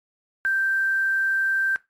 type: tone with quantisation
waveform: sine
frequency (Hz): 1568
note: G6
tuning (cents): 0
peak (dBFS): -19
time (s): 0.45-1.76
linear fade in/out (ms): 0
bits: 8
effects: noise-tail reverb RT60 0.2 s tail -18 dB re dry + MP3 64 kbps